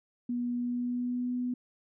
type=tone with pitch glide; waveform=sine; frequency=242.7 to 247.7 Hz; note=B3 to B3; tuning=-30 to +5 cents; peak=-29 dBFS; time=0.29-1.54 s; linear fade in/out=5 ms; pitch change=+35 cents; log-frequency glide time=0.56-1.34 s; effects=none